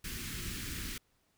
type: band-stop noise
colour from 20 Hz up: pink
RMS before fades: -40 dBFS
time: 0.04-0.98 s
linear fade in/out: 5 ms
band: 330 to 1500 Hz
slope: 24 dB/octave
effects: pink hiss -74 dBFS RMS until 1.37 s